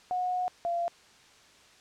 sine tone pair in turn, 728 / 687.8 Hz, F#5 / F5, -28 / -27 cents, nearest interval minor second, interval 99 cents, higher first, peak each -27 dBFS, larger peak neither, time 0.11-0.48 / 0.65-0.88 s, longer first, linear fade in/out 0 ms, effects white hiss -57 dBFS RMS until 1.8 s + low-pass 6000 Hz 12 dB/octave

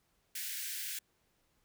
white high-pass noise, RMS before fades -40 dBFS, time 0.35-0.99 s, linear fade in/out 5 ms, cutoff 1500 Hz, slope 96 dB/octave, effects pink hiss -75 dBFS RMS until 1.64 s

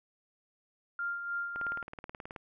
sine tone with tremolo, 1396.9 Hz, F6, in tune, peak -31 dBFS, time 0.99-1.83 s, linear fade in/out 2 ms, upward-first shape sine, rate 3.3 Hz, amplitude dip 50%
click train, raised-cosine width 0.5 ms, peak -27 dBFS, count 16, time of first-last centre 1.56-2.362 s, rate 18.7 Hz
effects none

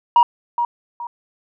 sine tone with echo, 951 Hz, A#5, 34 cents sharp, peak -6 dBFS, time 0.16-0.23 s, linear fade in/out 2 ms, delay 420 ms, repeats 2, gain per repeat -10 dB, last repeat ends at 1.07 s, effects tanh soft clip ceiling -6 dBFS

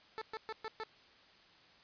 15% pulse tone bursts, 440 Hz, A4, in tune, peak -33 dBFS, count 5, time 0.18-0.835 s, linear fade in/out 0 ms, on 35 ms, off 120 ms, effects white hiss -62 dBFS RMS until 1.83 s + resampled to 11025 Hz

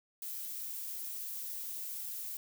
violet noise, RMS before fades -41 dBFS, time 0.22-2.37 s, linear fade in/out 2 ms, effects none

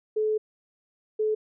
sine tone pair in turn, 430.8 / 430.8 Hz, A4 / A4, -37 / -37 cents, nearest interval unison, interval 0 cents, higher neither, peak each -22 dBFS, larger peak neither, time 0.16-0.38 / 1.19-1.35 s, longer first, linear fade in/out 10 ms, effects none

